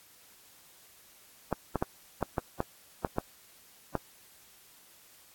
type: clicks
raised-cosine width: 1 ms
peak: -13 dBFS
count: 9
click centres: 1.527 / 1.757 / 1.825 / 2.227 / 2.382 / 2.604 / 3.048 / 3.184 / 3.953 s
effects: white hiss -58 dBFS RMS until 5.34 s + AAC 64 kbps